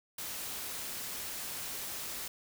white noise, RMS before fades -40 dBFS, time 0.18-2.28 s, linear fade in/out 5 ms, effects none

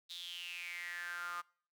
sawtooth tone with high-pass filter sweep, 174.61 Hz, F3, in tune, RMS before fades -44 dBFS, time 0.09-1.42 s, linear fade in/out 20 ms, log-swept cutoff 3800 to 1200 Hz, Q 8.8, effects noise-tail reverb RT60 0.5 s tail -24 dB re dry

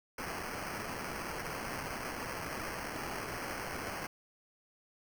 violet noise with sample-and-hold, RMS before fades -40 dBFS, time 0.18-4.07 s, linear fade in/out 5 ms, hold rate 3675 Hz, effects none

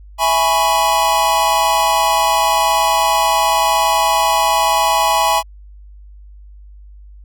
square chord, C# minor seventh, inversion first, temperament equal, 659.3 / 830.6 / 987.8 / 1108.7 Hz, E5 / G#5 / B5 / C#6, 0 / 0 / 0 / 0 cents, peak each -21 / -17 / -17 / -21 dBFS, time 0.18-5.43 s, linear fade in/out 50 ms, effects added 50 Hz sine -36 dBFS peak until 7.24 s

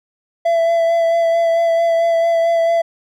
triangle tone with vibrato, 669 Hz, E5, 25 cents sharp, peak -10 dBFS, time 0.45-2.82 s, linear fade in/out 10 ms, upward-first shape sine, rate 4.5 Hz, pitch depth 17 cents each way, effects none

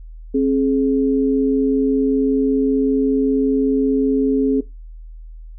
sine tone pair together, 267.8 / 422.6 Hz, C4 / G#4, +40 / +30 cents, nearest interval minor sixth, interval 790 cents, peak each -15 / -18 dBFS, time 0.34-4.61 s, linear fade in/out 10 ms, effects noise-tail reverb RT60 0.2 s tail -18 dB re dry + added 40 Hz sine -33 dBFS peak until 5.58 s

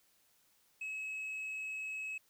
sine tone with tanh clipping, 2572 Hz, E7, 43 cents flat, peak -39 dBFS, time 0.81-2.18 s, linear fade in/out 5 ms, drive 2 dB, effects white hiss -71 dBFS RMS until 2.29 s

